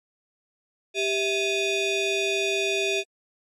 30% pulse ring-modulated tone, 1046.5 Hz, C6, in tune, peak -17 dBFS, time 0.94-3.04 s, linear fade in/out 50 ms, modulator 1440 Hz, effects low-pass 7000 Hz 12 dB/octave + AAC 64 kbps

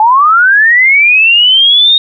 sine linear sweep, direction up, 840 to 3729 Hz, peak -3 dBFS, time 0-1.98 s, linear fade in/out 2 ms, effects none

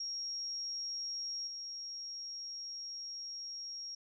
sine tone with level steps, 5588 Hz, F8, in tune, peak -37 / -41 dBFS, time 0-3.95 s, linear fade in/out 5 ms, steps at 1.47 s, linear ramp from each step 5 ms, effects none

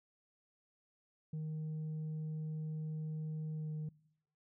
sine tone with pitch glide, 155.7 to 153.91 Hz, D#3 to D#3, +2 to -18 cents, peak -35 dBFS, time 1.33-3.89 s, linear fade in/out 5 ms, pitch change -20 cents, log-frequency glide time 3.53-3.73 s, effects noise-tail reverb RT60 0.8 s tail -25 dB re dry + tanh soft clip ceiling -37 dBFS

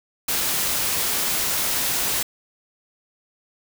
white noise, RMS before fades -23 dBFS, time 0.28-2.23 s, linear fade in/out 5 ms, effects none

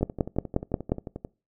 two click trains, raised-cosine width 2 ms, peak -9 / -21 dBFS, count 6 / 15, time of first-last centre 0.03-0.92 / 0.01-1.249 s, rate 5.62 / 11.3 Hz, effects noise-tail reverb RT60 0.3 s tail -22 dB re dry

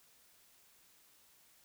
silence, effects white hiss -66 dBFS RMS until 1.64 s

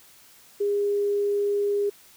sine tone, 407.1 Hz, G#4, 35 cents flat, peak -21 dBFS, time 0.6-1.9 s, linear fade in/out 10 ms, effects white hiss -53 dBFS RMS until 2.16 s

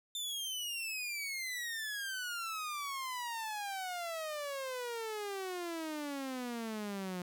sawtooth exponential sweep, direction down, 3586 to 177.1 Hz, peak -34 dBFS, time 0.15-7.22 s, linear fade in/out 2 ms, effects none

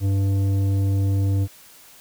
sine tone with tanh clipping, 98 Hz, G2, in tune, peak -19 dBFS, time 0-1.48 s, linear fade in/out 50 ms, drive 10 dB, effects white hiss -48 dBFS RMS until 2 s

